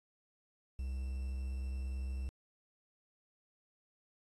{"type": "tone with quantisation", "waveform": "triangle", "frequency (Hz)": 65.41, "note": "C2", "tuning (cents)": 0, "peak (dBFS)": -34, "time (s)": [0.79, 2.29], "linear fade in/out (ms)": 0, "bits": 10, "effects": ["AAC 32 kbps"]}